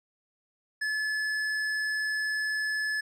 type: tone with hard clipping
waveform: sine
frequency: 1722 Hz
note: A6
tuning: 38 cents flat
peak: -29 dBFS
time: 0.81-3.01 s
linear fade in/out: 10 ms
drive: 9 dB
effects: none